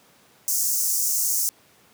pink high-pass noise, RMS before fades -23 dBFS, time 0.48-1.49 s, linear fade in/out 0 ms, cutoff 5700 Hz, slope 48 dB/octave, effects pink hiss -56 dBFS RMS until 1.93 s + high-pass 150 Hz 12 dB/octave

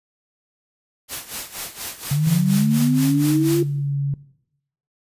white noise with tremolo, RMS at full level -28 dBFS, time 1.08-3.65 s, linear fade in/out 50 ms, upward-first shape sine, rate 4.2 Hz, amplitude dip 80%
sine linear sweep, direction up, 138.59 to 349.2 Hz, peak -16 dBFS, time 2.11-3.63 s, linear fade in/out 5 ms
sine tone with pitch glide, 146.83 to 140.36 Hz, D3 to C#3, 0 to +22 cents, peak -19 dBFS, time 2.27-4.14 s, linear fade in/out 2 ms, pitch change -78 cents, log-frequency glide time 3.24-3.97 s
effects noise-tail reverb RT60 0.8 s tail -19 dB re dry + resampled to 32000 Hz

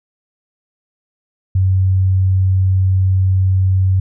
sine tone, 94.3 Hz, F#2, 33 cents sharp, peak -10 dBFS, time 1.55-4 s, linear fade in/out 5 ms, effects none

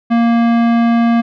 sine tone with tanh clipping, 233.1 Hz, A#3, in tune, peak -11 dBFS, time 0.1-1.22 s, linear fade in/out 20 ms, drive 18 dB, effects none

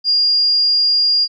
sine tone, 4824 Hz, D8, 46 cents sharp, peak -11 dBFS, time 0.04-1.28 s, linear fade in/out 50 ms, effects none

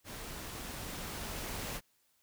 pink noise with level ramp, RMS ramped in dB -45 to -39 dBFS, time 0.04-1.81 s, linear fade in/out 50 ms, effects white hiss -73 dBFS RMS until 2.22 s

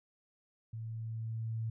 sine tone with level ramp, 112.4 Hz, A2, 37 cents sharp, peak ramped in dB -39 to -33 dBFS, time 0.73-1.7 s, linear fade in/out 5 ms, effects none

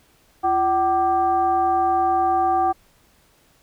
sine tone with frequency modulation, 762 Hz, G5, 49 cents flat, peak -16 dBFS, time 0.43-2.73 s, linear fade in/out 20 ms, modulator 419 Hz, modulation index 0.67, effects pink hiss -58 dBFS RMS until 3.62 s

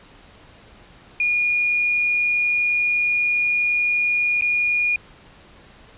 sine tone with dropouts, 2437 Hz, D#7, 37 cents flat, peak -17 dBFS, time 1.2-4.96 s, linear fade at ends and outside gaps 2 ms, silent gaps 4.411-4.421 s, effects pink hiss -48 dBFS RMS until 5.97 s + resampled to 8000 Hz

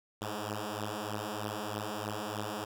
5% pulse beating tone pair, 103.83 / 107.03 Hz, G#2 / A2, 0 / -47 cents, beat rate 3.2 Hz, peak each -27 dBFS, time 0.21-2.65 s, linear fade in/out 10 ms, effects none

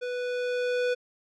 square tone with level ramp, 493.9 Hz, B4, in tune, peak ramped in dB -31 to -24 dBFS, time 0.01-0.95 s, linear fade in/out 20 ms, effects low-pass 4000 Hz 12 dB/octave

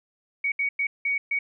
sine tone bursts at uneven times, 2244 Hz, C#7, 21 cents sharp, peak -22 dBFS, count 5, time 0.44-0.52 / 0.59-0.69 / 0.79-0.87 / 1.05-1.18 / 1.31-1.39 s, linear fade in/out 5 ms, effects none

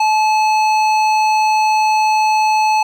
triangle tone with hard clipping, 863 Hz, A5, 34 cents flat, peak -13 dBFS, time 0-2.83 s, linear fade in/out 5 ms, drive 16 dB, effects none

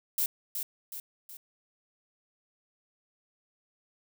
violet noise with echo, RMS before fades -28 dBFS, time 0.18-0.26 s, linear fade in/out 2 ms, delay 370 ms, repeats 3, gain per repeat -6 dB, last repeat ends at 1.37 s, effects none

